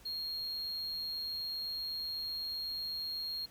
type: tone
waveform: triangle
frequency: 4253 Hz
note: C8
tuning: 27 cents sharp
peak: -35 dBFS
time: 0.05-3.46 s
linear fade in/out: 10 ms
effects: added 50 Hz sine -65 dBFS peak until 3.5 s + pink hiss -60 dBFS RMS until 3.5 s